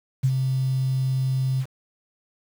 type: tone with ADSR envelope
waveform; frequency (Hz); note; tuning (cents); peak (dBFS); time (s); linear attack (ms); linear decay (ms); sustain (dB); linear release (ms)
sine; 131.4; C3; +8; -15; 0.23-1.66; 17; 54; -5; 60
effects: 7-bit

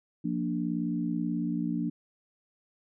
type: chord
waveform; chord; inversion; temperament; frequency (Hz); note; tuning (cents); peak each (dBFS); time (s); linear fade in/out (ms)
sine; Bb major; second; equal; 174.61 / 233.1 / 293.7; F3 / Bb3 / D4; 0 / 0 / 0; -32; 0.24-1.9; 10
effects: none

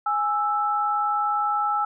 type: tone pair together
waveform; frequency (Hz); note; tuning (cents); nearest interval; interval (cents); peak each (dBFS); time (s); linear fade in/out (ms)
sine; 830.6 / 1319.6; G#5 / E6; 0 / +1; minor sixth; 801; -24 / -23; 0.06-1.85; 5
effects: none

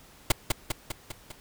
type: noise with echo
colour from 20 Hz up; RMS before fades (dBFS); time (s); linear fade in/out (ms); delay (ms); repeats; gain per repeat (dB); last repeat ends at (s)
pink; -19; 0.3-0.32; 5; 200; 5; -4; 1.32
effects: pink hiss -54 dBFS RMS until 1.4 s

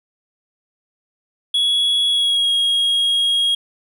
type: tone with pitch glide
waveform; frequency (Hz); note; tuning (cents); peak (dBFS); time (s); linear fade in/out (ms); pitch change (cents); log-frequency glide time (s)
triangle; 3359 to 3280; G#7 to G#7; +19 to -22; -13; 1.54-3.55; 5; -41; 2.09-2.51
effects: none

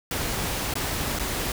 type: noise with dropouts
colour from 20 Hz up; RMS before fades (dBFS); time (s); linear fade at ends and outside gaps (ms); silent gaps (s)
pink; -28; 0.11-1.52; 2; 0.739-0.754 / 1.189-1.195
effects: none

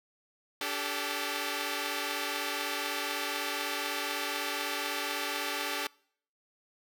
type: chord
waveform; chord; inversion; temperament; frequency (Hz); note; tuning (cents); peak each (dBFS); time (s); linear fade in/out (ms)
5% pulse; D suspended fourth; none; equal with one note detuned; 288 / 392 / 440; D4 / G4 / A4; -34 / 0 / 0; -25; 0.61-5.87; 2
effects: noise-tail reverb RT60 0.6 s tail -25 dB re dry

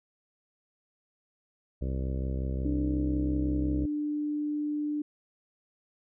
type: harmonic tone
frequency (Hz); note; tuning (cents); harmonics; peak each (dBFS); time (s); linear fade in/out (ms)
65.6; C2; +5; 1 / 2 / 3 / 4 / 5 / 6 / 7 / 8 / 9; -30 / -36 / -40 / -42 / -44 / -46 / -47 / -48 / -49; 1.81-3.86; 10
type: tone with pitch glide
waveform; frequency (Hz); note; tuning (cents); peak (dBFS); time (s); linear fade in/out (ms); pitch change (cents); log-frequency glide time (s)
sine; 293.7 to 297.3; D4 to D4; 0 to +21; -28; 2.65-5.02; 5; +21; 2.78-2.84
effects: none

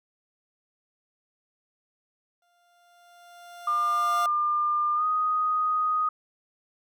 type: tone with exponential growth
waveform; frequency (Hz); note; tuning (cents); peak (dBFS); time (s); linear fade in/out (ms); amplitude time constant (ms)
30% pulse; 698.5; F5; 0; -25; 2.42-4.26; 2; 400
type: tone with pitch glide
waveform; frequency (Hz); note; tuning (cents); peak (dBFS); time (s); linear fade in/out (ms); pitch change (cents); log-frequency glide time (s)
sine; 1200 to 1245.9; D6 to D#6; +37 to +2; -22; 3.67-6.09; 5; +65; 4.95-5.05
effects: none

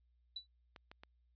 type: tone with exponential decay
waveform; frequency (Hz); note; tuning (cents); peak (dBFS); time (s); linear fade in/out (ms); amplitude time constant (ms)
sine; 3951; B7; 0; -38; 0.36-0.47; 5; 22
type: clicks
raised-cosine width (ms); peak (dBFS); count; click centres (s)
0.3; -36; 3; 0.762 / 0.915 / 1.035
effects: added 60 Hz sine -70 dBFS peak until 1.35 s + resampled to 11025 Hz

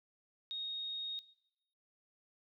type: tone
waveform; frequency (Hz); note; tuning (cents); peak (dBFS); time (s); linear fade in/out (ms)
sine; 3732; A#7; +1; -38; 0.51-1.19; 0
effects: noise-tail reverb RT60 0.9 s tail -19 dB re dry

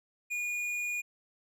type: tone with tanh clipping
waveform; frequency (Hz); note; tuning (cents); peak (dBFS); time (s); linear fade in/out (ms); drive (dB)
sine; 2440; D#7; -34; -33; 0.3-1.02; 20; 11
effects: none

